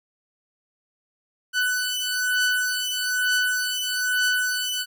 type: beating tone pair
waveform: sawtooth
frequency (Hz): 1494 / 1495.1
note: F#6 / F#6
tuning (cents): +16 / +18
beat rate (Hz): 1.1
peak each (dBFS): -21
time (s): 1.53-4.86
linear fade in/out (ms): 50
effects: none